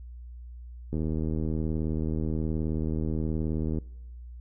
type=click train; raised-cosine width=3 ms; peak=-18 dBFS; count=226; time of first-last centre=0.93-3.785 s; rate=78.8 Hz; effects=noise-tail reverb RT60 0.9 s tail -23 dB re dry + added 60 Hz sine -40 dBFS peak until 4.4 s